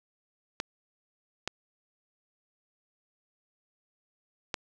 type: clicks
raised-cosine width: 0.2 ms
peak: -13 dBFS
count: 3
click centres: 0.601 / 1.476 / 4.542 s
effects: none